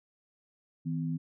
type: tone pair together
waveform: sine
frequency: 160.7 / 255.1 Hz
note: E3 / C4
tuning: -44 / -44 cents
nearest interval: minor sixth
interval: 800 cents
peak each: -31 / -35 dBFS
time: 0.85-1.18 s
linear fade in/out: 20 ms
effects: none